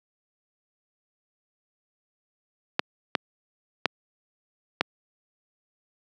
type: clicks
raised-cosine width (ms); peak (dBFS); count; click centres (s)
0.3; -4; 4; 2.794 / 3.152 / 3.857 / 4.81
effects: high-pass 200 Hz 12 dB/octave